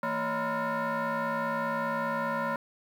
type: tone with frequency modulation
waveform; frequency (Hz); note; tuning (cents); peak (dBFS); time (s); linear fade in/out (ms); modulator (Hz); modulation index
sine; 230; A#3; -23; -26; 0.03-2.56; 2; 395; 3.4
effects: tanh soft clip ceiling -25 dBFS + 9-bit